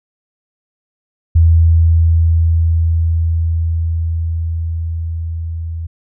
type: tone with level ramp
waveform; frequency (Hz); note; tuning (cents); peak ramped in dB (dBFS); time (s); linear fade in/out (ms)
sine; 82.41; E2; 0; -5 to -20; 1.35-5.87; 10
effects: none